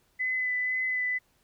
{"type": "tone with vibrato", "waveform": "sine", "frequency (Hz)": 2011, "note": "B6", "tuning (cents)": 31, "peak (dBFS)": -26, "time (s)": [0.19, 1.19], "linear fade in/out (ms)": 20, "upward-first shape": "sine", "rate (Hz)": 2, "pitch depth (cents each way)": 14, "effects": ["pink hiss -68 dBFS RMS until 1.43 s"]}